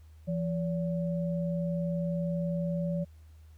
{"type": "tone pair together", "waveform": "sine", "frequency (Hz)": [170, 571.8], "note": ["F3", "D5"], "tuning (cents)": [-46, -46], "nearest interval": "octave + major sixth", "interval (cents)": 2100, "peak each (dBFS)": [-29, -35], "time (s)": [0.27, 3.05], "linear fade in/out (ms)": 20, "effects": ["added 78 Hz sine -50 dBFS peak until 3.57 s", "pink hiss -69 dBFS RMS until 3.57 s"]}